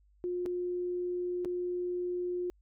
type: tone with dropouts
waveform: sine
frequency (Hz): 356.5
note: F4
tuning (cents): +36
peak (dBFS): -31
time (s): 0.24-2.5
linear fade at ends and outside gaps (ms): 0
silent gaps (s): 0.456-0.461 / 1.448-1.456
effects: added 50 Hz sine -62 dBFS peak until 2.61 s